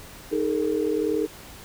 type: chord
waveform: sine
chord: D# suspended fourth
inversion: none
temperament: equal with one note detuned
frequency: 311.1 / 415.3 / 456 Hz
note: D#4 / G#4 / A#4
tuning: 0 / 0 / -38 cents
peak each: -26 dBFS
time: 0.31-1.27 s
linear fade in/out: 20 ms
effects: pink hiss -44 dBFS RMS until 1.64 s